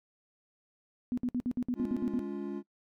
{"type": "tone bursts", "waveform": "sine", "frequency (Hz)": 246.9, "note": "B3", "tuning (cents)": 0, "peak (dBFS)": -28, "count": 10, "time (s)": [1.12, 2.192], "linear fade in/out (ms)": 0, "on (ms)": 55, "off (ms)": 58}
{"type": "chord", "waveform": "triangle", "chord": "Db major", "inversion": "second", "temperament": "equal with one note detuned", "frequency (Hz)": [207.7, 282.8, 349.2], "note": ["Ab3", "Db4", "F4"], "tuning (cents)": [0, 35, 0], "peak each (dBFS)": -37, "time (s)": [1.75, 2.63], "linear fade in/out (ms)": 50}
{"effects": ["noise-tail reverb RT60 0.1 s tail -22 dB re dry"]}